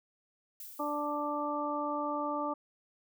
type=noise with exponential decay; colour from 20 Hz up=violet; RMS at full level=-44 dBFS; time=0.6-1.57 s; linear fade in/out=1 ms; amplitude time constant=210 ms
type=harmonic tone; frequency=294 Hz; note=D4; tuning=2 cents sharp; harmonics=1 / 2 / 3 / 4; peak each=-37 / -37 / -37 / -36 dBFS; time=0.79-2.54 s; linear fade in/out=10 ms
effects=none